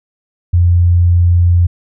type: tone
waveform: sine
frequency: 87.31 Hz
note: F2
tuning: in tune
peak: -6 dBFS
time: 0.53-1.67 s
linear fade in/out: 10 ms
effects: none